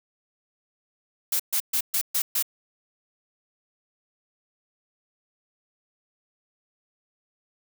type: noise bursts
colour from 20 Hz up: blue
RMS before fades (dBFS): -24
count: 6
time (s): 1.32-2.426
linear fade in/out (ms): 5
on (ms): 76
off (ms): 130
effects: none